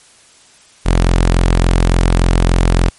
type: tone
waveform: sawtooth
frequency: 43.5 Hz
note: F1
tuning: 6 cents flat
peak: -5 dBFS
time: 0.85-2.9 s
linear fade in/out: 20 ms
effects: white hiss -46 dBFS RMS until 2.98 s + MP3 48 kbps